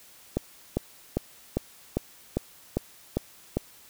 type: click train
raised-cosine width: 2 ms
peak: -11 dBFS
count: 9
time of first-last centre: 0.37-3.57 s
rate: 2.5 Hz
effects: white hiss -53 dBFS RMS until 3.89 s